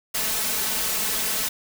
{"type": "noise with comb filter", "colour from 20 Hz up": "white", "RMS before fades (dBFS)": -25, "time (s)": [0.14, 1.49], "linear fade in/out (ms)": 10, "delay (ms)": 4.6, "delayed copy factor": 0.75, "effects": []}